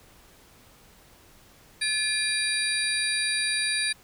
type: tone cluster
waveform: sine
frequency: 1726 / 2411 / 3844 / 4712 / 9370 Hz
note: A6 / D7 / B7 / D8 / D9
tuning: -34 / +45 / -48 / +5 / -5 cents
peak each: -30 dBFS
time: 1.81-3.93 s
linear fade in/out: 10 ms
effects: tanh soft clip ceiling -13 dBFS + pink hiss -55 dBFS RMS until 4.03 s